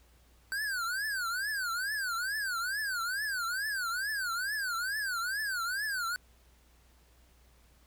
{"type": "tone with vibrato", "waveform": "square", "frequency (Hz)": 1533, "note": "G6", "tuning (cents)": -39, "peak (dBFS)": -32, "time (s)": [0.52, 6.16], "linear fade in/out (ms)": 0, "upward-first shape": "triangle", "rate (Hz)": 2.3, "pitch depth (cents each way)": 250, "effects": ["added 60 Hz sine -61 dBFS peak until 7.86 s", "pink hiss -66 dBFS RMS until 7.86 s"]}